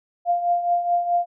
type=tone with tremolo; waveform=sine; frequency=698.5 Hz; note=F5; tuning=in tune; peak=-15 dBFS; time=0.25-1.26 s; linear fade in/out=50 ms; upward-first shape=triangle; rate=4.7 Hz; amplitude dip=70%; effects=none